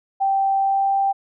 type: tone with pitch glide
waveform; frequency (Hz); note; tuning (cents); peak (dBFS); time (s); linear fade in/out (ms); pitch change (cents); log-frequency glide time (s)
sine; 781 to 786; G5 to G5; -7 to +4; -16; 0.2-1.13; 20; +11; 0.57-0.92
effects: none